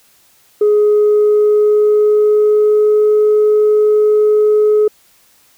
sine tone with pitch glide, 418.7 to 424.1 Hz, G#4 to G#4, +14 to +36 cents, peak -6 dBFS, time 0.61-4.88 s, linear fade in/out 5 ms, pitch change +22 cents, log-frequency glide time 0.73-3.12 s, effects tanh soft clip ceiling -5 dBFS + white hiss -51 dBFS RMS until 5.57 s

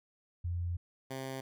sine / 10% pulse tone pair in turn, 87 / 132.77 Hz, F2 / C3, -6 / +26 cents, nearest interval perfect fifth, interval 732 cents, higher second, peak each -32 / -30 dBFS, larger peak second, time 0.44-0.77 / 1.1-1.41 s, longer first, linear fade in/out 10 ms, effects none

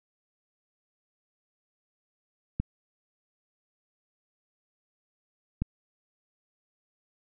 clicks, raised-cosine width 5 ms, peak -15 dBFS, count 2, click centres 2.6 / 5.62 s, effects none

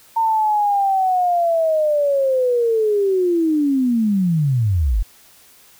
sine linear sweep, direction down, 911 to 41.2 Hz, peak -14 dBFS, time 0.16-5.03 s, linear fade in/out 10 ms, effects white hiss -49 dBFS RMS until 5.79 s

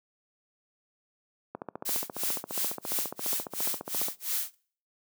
click train, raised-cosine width 1 ms, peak -21 dBFS, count 38, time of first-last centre 1.55-4.084 s, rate 14.6 Hz
blue noise with tremolo, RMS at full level -29 dBFS, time 1.85-4.55 s, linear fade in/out 10 ms, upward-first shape sine, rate 2.9 Hz, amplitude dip 100%
effects noise-tail reverb RT60 0.5 s tail -25 dB re dry + high-pass 200 Hz 12 dB/octave

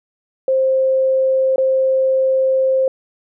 sine tone with dropouts, 527 Hz, C5, 12 cents sharp, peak -12 dBFS, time 0.48-2.88 s, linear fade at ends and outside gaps 2 ms, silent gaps 1.56-1.581 s, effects none

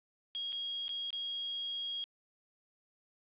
sine tone with dropouts, 3275 Hz, G#7, 25 cents flat, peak -35 dBFS, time 0.35-2.04 s, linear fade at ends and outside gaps 0 ms, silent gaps 0.522-0.528 / 0.881-0.892 / 1.105-1.129 s, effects resampled to 8000 Hz + 11-bit

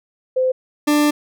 sine / 40% pulse tone pair in turn, 515 / 296.1 Hz, C5 / D4, -28 / +14 cents, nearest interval minor seventh, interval 958 cents, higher first, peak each -14 / -12 dBFS, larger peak second, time 0.36-0.52 / 0.87-1.11 s, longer second, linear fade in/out 10 ms, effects none

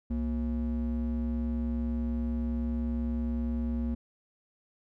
triangle ring-modulated tone, 149.6 Hz, D3, 32 cents sharp, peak -23 dBFS, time 0.1-3.95 s, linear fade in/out 10 ms, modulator 84.9 Hz, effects none

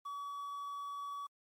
triangle tone with quantisation, 1137 Hz, C#6, 44 cents sharp, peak -38 dBFS, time 0.05-1.27 s, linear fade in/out 10 ms, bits 11, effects MP3 64 kbps

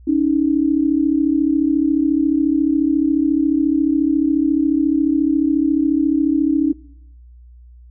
sine tone pair together, 281.2 / 315.4 Hz, C#4 / D#4, +25 / +24 cents, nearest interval major second, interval 199 cents, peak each -16 dBFS, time 0.07-6.73 s, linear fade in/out 10 ms, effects noise-tail reverb RT60 0.8 s tail -22 dB re dry + added 60 Hz sine -40 dBFS peak until 7.9 s

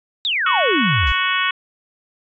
sine exponential sweep, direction down, 3900 to 55 Hz, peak -17 dBFS, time 0.25-1.12 s, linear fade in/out 0 ms
harmonic tone, 370.4 Hz, F#4, 2 cents sharp, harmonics 3 / 4 / 5 / 6 / 7 / 8 / 9, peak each -22 / -23 / -24 / -25 / -25 / -26 / -27 dBFS, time 0.46-1.51 s, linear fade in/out 5 ms
click, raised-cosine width 1 ms, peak -26 dBFS, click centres 1.033 s
white noise with exponential decay, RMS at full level -36 dBFS, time 1.07-1.26 s, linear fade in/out 1 ms, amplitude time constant 41 ms
effects resampled to 16000 Hz

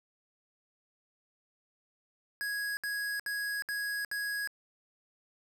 square tone bursts, 1661.2 Hz, G#6, in tune, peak -33 dBFS, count 5, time 2.41-4.474 s, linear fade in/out 0 ms, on 360 ms, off 66 ms, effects 10-bit

